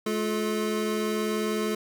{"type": "tone cluster", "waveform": "square", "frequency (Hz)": [213.2, 353, 432.5], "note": ["G#3", "F4", "A4"], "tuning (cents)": [46, 19, -30], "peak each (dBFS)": [-30, -33, -30], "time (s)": [0.06, 1.75], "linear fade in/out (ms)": 5, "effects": []}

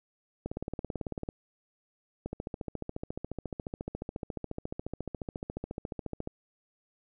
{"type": "two click trains", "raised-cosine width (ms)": 2, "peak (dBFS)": [-21, -22], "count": [16, 58], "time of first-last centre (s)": [[0.46, 1.289], [2.26, 6.274]], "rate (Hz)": [18.1, 14.2], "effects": []}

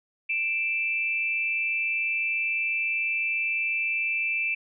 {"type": "tone pair together", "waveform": "sine", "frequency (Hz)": [2357, 2637], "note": ["D7", "E7"], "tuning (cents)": [6, 0], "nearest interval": "major second", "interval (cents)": 194, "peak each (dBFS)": -27, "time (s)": [0.29, 4.55], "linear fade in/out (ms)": 10, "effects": []}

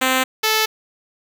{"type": "tone pair in turn", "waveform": "5% pulse", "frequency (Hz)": [259.6, 436.6], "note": ["C4", "A4"], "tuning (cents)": [-13, -13], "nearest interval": "major sixth", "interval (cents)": 900, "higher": "second", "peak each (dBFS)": -4, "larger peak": "neither", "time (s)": [[0.01, 0.24], [0.43, 0.66]], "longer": "neither", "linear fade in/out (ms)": 10, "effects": []}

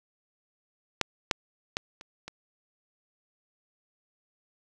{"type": "clicks", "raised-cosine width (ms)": 0.2, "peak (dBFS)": [-6, -6, -11, -27, -22], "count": 5, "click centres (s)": [1.013, 1.312, 1.769, 2.011, 2.28], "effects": []}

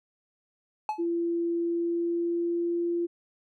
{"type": "tone with exponential decay", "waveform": "triangle", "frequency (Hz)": 857, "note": "A5", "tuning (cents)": -46, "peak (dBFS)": -21, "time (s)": [0.89, 1.06], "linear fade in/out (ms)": 1, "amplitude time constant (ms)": 36}
{"type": "tone with pitch glide", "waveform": "sine", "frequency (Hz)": [339.8, 343.5], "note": ["F4", "F4"], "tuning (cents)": [-47, -29], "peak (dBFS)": -25, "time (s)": [0.98, 3.07], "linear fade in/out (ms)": 20, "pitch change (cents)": 18, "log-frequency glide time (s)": [1.6, 2.84]}
{"effects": []}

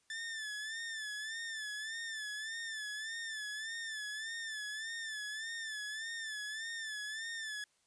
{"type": "tone with vibrato", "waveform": "sawtooth", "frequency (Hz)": 1760, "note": "A6", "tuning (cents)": 0, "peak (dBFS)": -36, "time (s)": [0.1, 7.64], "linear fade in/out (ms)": 2, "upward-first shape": "sine", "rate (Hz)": 1.7, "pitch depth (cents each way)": 74, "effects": ["white hiss -74 dBFS RMS until 7.86 s", "resampled to 22050 Hz"]}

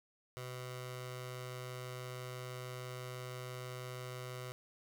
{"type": "tone with notch filter", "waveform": "15% pulse", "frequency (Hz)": 126.1, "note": "B2", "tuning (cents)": 36, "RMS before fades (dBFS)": -45, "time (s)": [0.37, 4.52], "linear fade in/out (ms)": 0, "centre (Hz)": 260, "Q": 0.89, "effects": []}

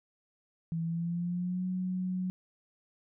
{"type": "tone with pitch glide", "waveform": "sine", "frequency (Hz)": [164.9, 184.03], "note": ["E3", "F#3"], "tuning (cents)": [1, -9], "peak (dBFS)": -30, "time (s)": [0.72, 2.3], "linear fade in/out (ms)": 0, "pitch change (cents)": 190, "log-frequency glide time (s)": [0.83, 1.65], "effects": []}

